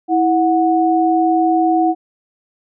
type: tone pair together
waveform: sine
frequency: 326.9 / 735 Hz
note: E4 / F#5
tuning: -14 / -12 cents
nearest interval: octave + major second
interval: 1402 cents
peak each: -14 dBFS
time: 0.08-1.95 s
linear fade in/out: 50 ms
effects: none